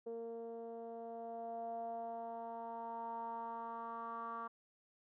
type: tone with low-pass filter sweep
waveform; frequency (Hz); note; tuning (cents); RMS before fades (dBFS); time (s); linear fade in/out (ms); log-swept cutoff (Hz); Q
10% pulse; 230.3; A#3; -21; -45; 0.06-4.48; 10; 490 to 1200; 5.9
effects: none